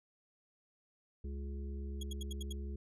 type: harmonic tone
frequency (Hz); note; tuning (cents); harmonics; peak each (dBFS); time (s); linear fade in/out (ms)
69.3; C#2; 0; 1 / 3 / 5 / 6; -39 / -49 / -53 / -55; 1.24-2.76; 5
type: tone bursts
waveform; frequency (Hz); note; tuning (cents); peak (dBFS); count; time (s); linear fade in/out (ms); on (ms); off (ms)
sawtooth; 3322; G#7; 0; -40; 6; 2.01-2.527; 5; 22; 77
effects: resampled to 32000 Hz